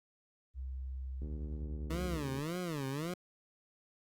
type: tone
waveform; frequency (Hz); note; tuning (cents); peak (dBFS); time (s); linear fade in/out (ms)
sine; 65.3; C2; -3; -38; 0.54-2.23; 50
type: click train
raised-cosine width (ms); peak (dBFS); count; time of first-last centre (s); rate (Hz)
3; -34; 89; 1.22-2.389; 75.3
type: tone with vibrato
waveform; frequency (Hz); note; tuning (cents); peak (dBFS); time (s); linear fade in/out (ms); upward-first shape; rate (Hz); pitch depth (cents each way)
20% pulse; 155.56; D#3; 0; -31; 1.9-3.14; 5; sine; 1.8; 270
effects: Opus 32 kbps